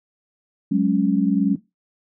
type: chord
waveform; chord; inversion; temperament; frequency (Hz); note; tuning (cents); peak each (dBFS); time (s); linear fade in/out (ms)
sine; F# suspended second; none; equal with one note detuned; 186.61 / 207.7 / 277.2; F#3 / G#3 / C#4; +15 / 0 / 0; -20; 0.71-1.56; 10
effects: noise-tail reverb RT60 0.2 s tail -17 dB re dry

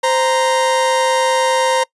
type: tone pair together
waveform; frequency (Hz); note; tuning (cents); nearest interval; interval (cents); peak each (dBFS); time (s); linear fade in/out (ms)
40% pulse; 520.8 / 932; C5 / A#5; -8 / -1; minor seventh; 1007; -15; 0.03-1.84; 10
effects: noise-tail reverb RT60 0.1 s tail -24 dB re dry + resampled to 24000 Hz

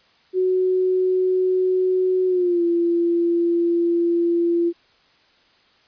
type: tone with pitch glide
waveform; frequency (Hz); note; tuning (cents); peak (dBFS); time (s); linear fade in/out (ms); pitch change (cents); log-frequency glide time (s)
sine; 370.4 to 341.6; F#4 to F4; +2 to -38; -16; 0.33-4.73; 50; -140; 2.27-2.63
effects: white hiss -57 dBFS RMS until 5.87 s + resampled to 11025 Hz

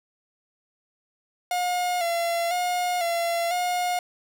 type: tone with vibrato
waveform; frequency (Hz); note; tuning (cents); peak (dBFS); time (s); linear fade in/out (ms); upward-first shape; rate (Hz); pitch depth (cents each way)
45% pulse; 698.5; F5; 0; -23; 1.51-3.99; 2; square; 1; 44
effects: none

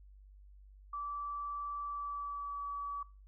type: tone with pitch glide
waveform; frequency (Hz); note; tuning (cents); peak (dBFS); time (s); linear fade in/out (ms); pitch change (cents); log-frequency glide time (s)
sine; 1159 to 1143.7; D6 to D6; -23 to -46; -37; 0.93-3.03; 5; -23; 1.84-2.66
effects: noise-tail reverb RT60 0.4 s tail -24 dB re dry + added 49 Hz sine -54 dBFS peak until 3.27 s

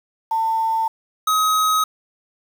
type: tone pair in turn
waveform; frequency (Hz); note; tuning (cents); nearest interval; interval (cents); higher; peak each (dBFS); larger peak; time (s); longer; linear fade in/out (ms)
sine / square; 896 / 1267.1; A5 / D#6; +31 / +31; tritone; 600; second; -17 / -16; second; 0.31-0.88 / 1.27-1.84; neither; 5
effects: 7-bit

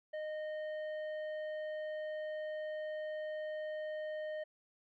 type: tone with hard clipping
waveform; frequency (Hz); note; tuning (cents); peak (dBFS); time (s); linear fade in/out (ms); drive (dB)
triangle; 616; D#5; -17; -40; 0.13-4.44; 10; 13
effects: low-pass 3000 Hz 12 dB/octave

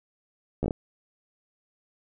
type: slowing click train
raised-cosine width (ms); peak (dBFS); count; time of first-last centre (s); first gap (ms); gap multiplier
2; -14; 5; 0.63-0.708; 13; 1.28
effects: none

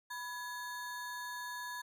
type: ring-modulated tone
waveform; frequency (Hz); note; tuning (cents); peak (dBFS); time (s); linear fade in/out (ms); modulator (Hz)
square; 1337; E6; +24; -38; 0.1-1.82; 10; 351
effects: none

